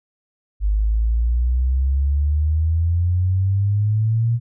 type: exponential sweep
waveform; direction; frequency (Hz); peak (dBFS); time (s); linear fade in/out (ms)
sine; up; 50.2 to 119; -15; 0.6-4.4; 50
effects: none